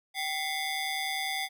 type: ring-modulated tone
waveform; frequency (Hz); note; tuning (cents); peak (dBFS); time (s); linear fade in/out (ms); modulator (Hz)
20% pulse; 1400; F6; +4; -22; 0.14-1.49; 50; 625
effects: none